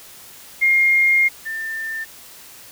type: tone pair in turn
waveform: sine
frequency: 2129 / 1790.3 Hz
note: C7 / A6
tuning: +30 / +30 cents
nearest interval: minor third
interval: 300 cents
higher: first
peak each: -12 / -24 dBFS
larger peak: first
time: 0.61-1.29 / 1.45-2.05 s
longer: first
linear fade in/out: 20 ms
effects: white hiss -42 dBFS RMS until 2.71 s